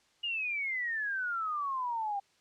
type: exponential sweep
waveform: sine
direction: down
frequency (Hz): 2886 to 786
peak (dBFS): -31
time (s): 0.23-2.2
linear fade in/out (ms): 10
effects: white hiss -68 dBFS RMS until 2.4 s + low-pass 6000 Hz 12 dB/octave